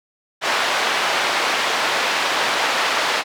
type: band-pass noise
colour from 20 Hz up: pink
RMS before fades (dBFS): -20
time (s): 0.41-3.24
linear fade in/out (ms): 50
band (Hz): 690 to 3900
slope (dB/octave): 12
effects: none